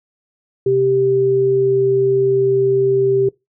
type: tone pair together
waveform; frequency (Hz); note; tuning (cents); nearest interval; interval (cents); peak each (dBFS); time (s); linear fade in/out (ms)
sine; 130.17 / 392; C3 / G4; -9 / 0; octave + perfect fifth; 1909; -23 / -12; 0.66-3.29; 5
effects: noise-tail reverb RT60 0.2 s tail -23 dB re dry